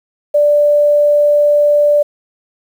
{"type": "tone", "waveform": "sine", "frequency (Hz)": 587.3, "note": "D5", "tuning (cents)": 0, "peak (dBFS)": -7, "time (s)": [0.34, 2.03], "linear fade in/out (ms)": 10, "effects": ["7-bit"]}